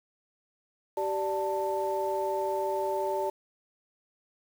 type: tone cluster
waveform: sine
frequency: 385.9 / 587 / 887 Hz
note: G4 / D5 / A5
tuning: -27 / -1 / +14 cents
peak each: -31 dBFS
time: 0.97-3.3 s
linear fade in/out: 5 ms
effects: tanh soft clip ceiling -18 dBFS + 8-bit